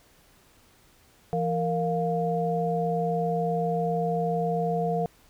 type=tone cluster; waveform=sine; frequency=168.4 / 463.8 / 701 Hz; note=E3 / A#4 / F5; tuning=+37 / -9 / +6 cents; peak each=-28 dBFS; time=1.33-5.06 s; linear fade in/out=0 ms; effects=pink hiss -59 dBFS RMS until 5.29 s